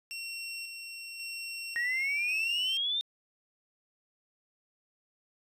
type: tone with tremolo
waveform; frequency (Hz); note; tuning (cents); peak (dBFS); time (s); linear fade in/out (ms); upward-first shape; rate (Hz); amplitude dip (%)
25% pulse; 2728; F7; -41; -33; 0.11-2.77; 0; square; 0.92; 35
type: exponential sweep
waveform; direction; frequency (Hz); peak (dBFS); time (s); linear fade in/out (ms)
sine; up; 1864.7 to 3654; -28; 1.76-3.01; 0
effects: resampled to 32000 Hz